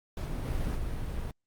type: noise with level steps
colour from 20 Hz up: brown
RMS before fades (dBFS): -33 / -30 / -34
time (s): 0.17-1.31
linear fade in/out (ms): 2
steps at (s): 0.44 / 0.75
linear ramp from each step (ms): 20
effects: Opus 48 kbps